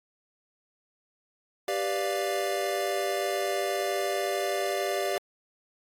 square chord, G dominant seventh, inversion none, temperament equal, 392 / 493.9 / 587.3 / 698.5 Hz, G4 / B4 / D5 / F5, 0 / 0 / 0 / 0 cents, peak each -32 / -38 / -32 / -33 dBFS, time 1.68-5.18 s, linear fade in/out 2 ms, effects AAC 48 kbps

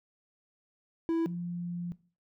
triangle / sine tone pair in turn, 330 / 174.16 Hz, E4 / F3, +2 / -5 cents, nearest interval major seventh, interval 1107 cents, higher first, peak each -24 / -33 dBFS, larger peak first, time 1.09-1.26 / 1.26-1.92 s, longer second, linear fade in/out 0 ms, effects noise-tail reverb RT60 0.4 s tail -19 dB re dry

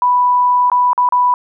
sine tone with dropouts, 987.8 Hz, B5, in tune, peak -9 dBFS, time 0.02-1.34 s, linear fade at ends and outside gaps 1 ms, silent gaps 0.7-0.717 / 0.932-0.978 / 1.089-1.123 s, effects none

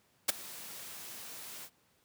white noise with ADSR envelope, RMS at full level -25 dBFS, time 0.28-1.7 s, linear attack 13 ms, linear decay 14 ms, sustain -21 dB, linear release 66 ms, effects pink hiss -70 dBFS RMS until 2.04 s + high-pass 100 Hz 12 dB/octave

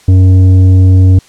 sine tone with tanh clipping, 93.1 Hz, F#2, 11 cents sharp, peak -3 dBFS, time 0.08-1.19 s, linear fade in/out 5 ms, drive 8 dB, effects white hiss -42 dBFS RMS until 1.28 s + low-pass 8000 Hz 12 dB/octave

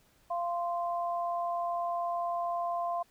sine tone pair together, 691.1 / 1042 Hz, F5 / C6, -18 / -7 cents, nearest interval perfect fifth, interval 711 cents, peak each -31 / -35 dBFS, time 0.3-3.03 s, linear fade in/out 10 ms, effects pink hiss -66 dBFS RMS until 3.1 s

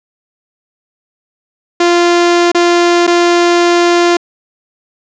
sawtooth tone with dropouts, 347 Hz, F4, 11 cents flat, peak -3 dBFS, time 1.8-4.17 s, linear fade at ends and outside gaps 5 ms, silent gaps 2.518-2.547 / 3.068-3.075 s, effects resampled to 16000 Hz + 7-bit

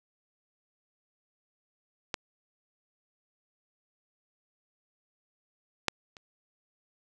clicks, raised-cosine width 0.2 ms, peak -13 / -7 / -30 dBFS, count 3, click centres 2.142 / 5.883 / 6.168 s, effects none

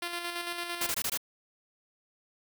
5% pulse tone with tremolo, 346.3 Hz, F4, 15 cents flat, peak -21 dBFS, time 0.02-0.92 s, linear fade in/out 5 ms, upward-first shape square, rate 8.9 Hz, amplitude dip 40%
white noise bursts, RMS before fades -31 dBFS, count 5, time 0.81-1.175 s, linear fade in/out 5 ms, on 57 ms, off 20 ms
effects none

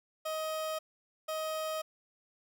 30% pulse tone pair in turn, 629 / 629 Hz, D#5 / D#5, +19 / +19 cents, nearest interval unison, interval 0 cents, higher neither, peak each -31 / -31 dBFS, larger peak neither, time 0.25-0.79 / 1.28-1.82 s, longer neither, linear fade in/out 10 ms, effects none

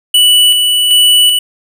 square tone with tremolo, 2960 Hz, F#7, in tune, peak -5 dBFS, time 0.14-1.39 s, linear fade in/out 5 ms, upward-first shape square, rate 1.3 Hz, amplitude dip 35%, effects none

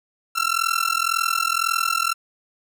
sawtooth tone with amplitude modulation, 1351 Hz, E6, 42 cents sharp, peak -12 dBFS, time 0.35-2.14 s, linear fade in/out 20 ms, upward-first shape sine, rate 41.9 Hz, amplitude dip 95%, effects none

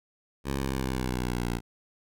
10% pulse exponential sweep, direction down, 69.3 to 58.27 Hz, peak -20 dBFS, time 0.44-1.61 s, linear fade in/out 50 ms, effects none

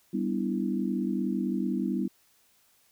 sine chord, E minor seventh, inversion first, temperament equal, 196 / 246.9 / 293.7 / 329.6 Hz, G3 / B3 / D4 / E4, 0 / 0 / 0 / 0 cents, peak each -30 / -31 / -35 / -33 dBFS, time 0.13-2.08 s, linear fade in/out 10 ms, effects white hiss -65 dBFS RMS until 2.91 s

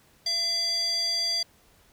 square tone with band-pass filter, 677 Hz, E5, 46 cents sharp, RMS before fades -27 dBFS, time 0.26-1.43 s, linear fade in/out 5 ms, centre 4900 Hz, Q 8, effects pink hiss -60 dBFS RMS until 1.92 s

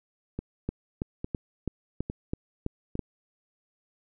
two click trains, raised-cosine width 3 ms, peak -16 / -19 dBFS, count 8 / 4, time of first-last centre 0.69-2.993 / 0.39-2.954 s, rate 3.04 / 1.17 Hz, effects none

